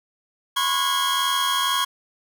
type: tone cluster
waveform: 45% pulse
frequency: 1011 / 1093 / 1442 / 1646 / 3279 Hz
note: B5 / C#6 / F#6 / G#6 / G#7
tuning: +40 / -25 / -45 / -16 / -23 cents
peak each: -27 / -24 / -33 / -32 / -26 dBFS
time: 0.56-1.85 s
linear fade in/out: 10 ms
effects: none